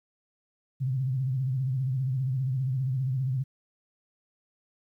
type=tone with vibrato; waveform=sine; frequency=130.81 Hz; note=C3; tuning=in tune; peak=-25 dBFS; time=0.8-3.44 s; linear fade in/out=20 ms; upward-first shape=sine; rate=15 Hz; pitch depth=92 cents each way; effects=11-bit